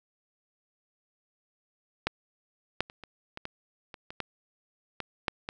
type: clicks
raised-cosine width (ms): 0.3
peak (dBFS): -10 / -10 / -30 / -28 / -22 / -20 / -26 / -25 / -15 / -18 / -10 / -18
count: 12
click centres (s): 2.07 / 2.806 / 2.899 / 3.037 / 3.374 / 3.454 / 3.942 / 4.105 / 4.203 / 5.003 / 5.282 / 5.489
effects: none